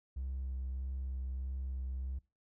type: tone with vibrato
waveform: triangle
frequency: 65.3 Hz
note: C2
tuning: 3 cents flat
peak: -33 dBFS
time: 0.16-2.19 s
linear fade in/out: 10 ms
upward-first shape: sine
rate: 1.6 Hz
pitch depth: 17 cents each way
effects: noise-tail reverb RT60 0.3 s tail -25 dB re dry + tanh soft clip ceiling -32 dBFS

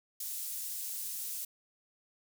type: high-pass noise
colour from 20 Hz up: pink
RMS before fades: -39 dBFS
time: 0.2-1.45 s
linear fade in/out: 5 ms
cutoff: 9100 Hz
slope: 12 dB/octave
effects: none

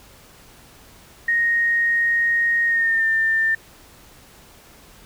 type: tone with pitch glide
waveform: sine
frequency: 1864.7 to 1800.1 Hz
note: A#6 to A6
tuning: 0 to +39 cents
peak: -16 dBFS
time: 1.28-3.55 s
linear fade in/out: 5 ms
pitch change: -61 cents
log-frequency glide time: 2.66-3.04 s
effects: pink hiss -48 dBFS RMS until 5.05 s

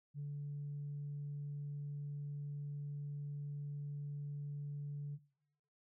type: tone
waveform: sine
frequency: 144.5 Hz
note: D3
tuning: 28 cents flat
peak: -39 dBFS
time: 0.14-5.19 s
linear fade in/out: 50 ms
effects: noise-tail reverb RT60 1.0 s tail -24 dB re dry + tanh soft clip ceiling -37 dBFS

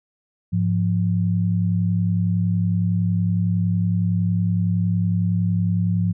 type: tone pair together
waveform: sine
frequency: 103.9 / 174.74 Hz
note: G#2 / F3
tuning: +1 / +1 cents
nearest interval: major sixth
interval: 900 cents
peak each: -20 dBFS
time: 0.52-6.13 s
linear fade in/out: 20 ms
effects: none

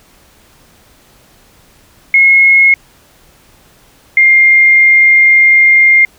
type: tone pair in turn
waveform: sine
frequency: 2166 / 2114 Hz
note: C#7 / C7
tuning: -41 / +17 cents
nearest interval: unison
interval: 42 cents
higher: first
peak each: -3 dBFS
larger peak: neither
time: 2.14-2.74 / 4.17-6.05 s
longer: second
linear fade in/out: 2 ms
effects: pink hiss -46 dBFS RMS until 6.18 s

